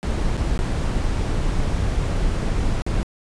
brown noise with dropouts, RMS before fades -21 dBFS, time 0.03-3.03 s, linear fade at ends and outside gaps 0 ms, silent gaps 0.368-0.375 / 0.577-0.591 / 2.82-2.865 s, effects resampled to 22050 Hz

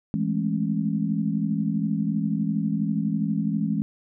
sine chord, A major seventh, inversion second, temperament equal with one note detuned, 164.81 / 207.7 / 220 / 271.9 Hz, E3 / G#3 / A3 / C#4, 0 / 0 / 0 / -33 cents, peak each -27 / -25 / -31 / -30 dBFS, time 0.14-3.82 s, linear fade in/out 0 ms, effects none

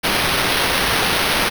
violet noise with sample-and-hold, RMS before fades -18 dBFS, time 0.03-1.5 s, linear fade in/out 20 ms, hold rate 7350 Hz, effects none

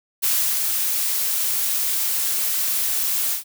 blue noise with ADSR envelope, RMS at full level -19 dBFS, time 0.22-3.44 s, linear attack 22 ms, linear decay 340 ms, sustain -3 dB, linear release 120 ms, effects none

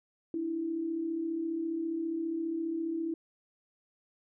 sine tone pair together, 294.8 / 329.6 Hz, D4 / E4, +7 / 0 cents, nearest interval major second, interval 193 cents, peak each -40 / -31 dBFS, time 0.34-3.14 s, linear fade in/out 2 ms, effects none

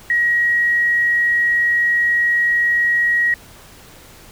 sine tone, 1900 Hz, A#6, 33 cents sharp, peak -13 dBFS, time 0.1-3.34 s, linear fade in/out 2 ms, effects pink hiss -43 dBFS RMS until 4.31 s

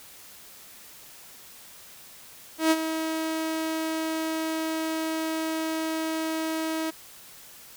sawtooth tone with ADSR envelope, 319.8 Hz, D#4, 48 cents sharp, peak -13 dBFS, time 2.58-6.91 s, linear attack 130 ms, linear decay 42 ms, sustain -10 dB, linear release 15 ms, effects white hiss -48 dBFS RMS until 7.76 s

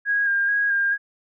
sine tone with vibrato, 1626 Hz, G#6, 37 cents flat, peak -18 dBFS, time 0.05-0.98 s, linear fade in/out 50 ms, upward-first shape square, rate 2.3 Hz, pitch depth 22 cents each way, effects none

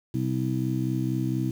harmonic tone, 64.3 Hz, C2, 30 cents flat, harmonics 2 / 3 / 4 / 5, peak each -27 / -32 / -31 / -30 dBFS, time 0.14-1.51 s, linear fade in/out 5 ms, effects 8-bit

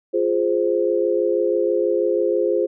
sine chord, F minor, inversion none, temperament equal with one note detuned, 349.2 / 415.3 / 521.7 Hz, F4 / Ab4 / C5, 0 / 0 / -5 cents, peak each -21 dBFS, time 0.13-2.67 s, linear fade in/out 20 ms, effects none

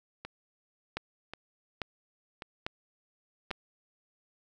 two click trains, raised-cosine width 0.3 ms, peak -24 / -17 dBFS, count 4 / 4, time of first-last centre 0.25-3.507 / 0.97-3.512 s, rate 0.921 / 1.18 Hz, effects none

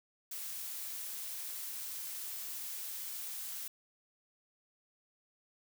blue noise, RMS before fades -42 dBFS, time 0.31-3.68 s, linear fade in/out 5 ms, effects none

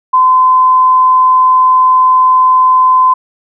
sine tone, 1025 Hz, C6, 36 cents flat, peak -4 dBFS, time 0.13-3.14 s, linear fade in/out 10 ms, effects none

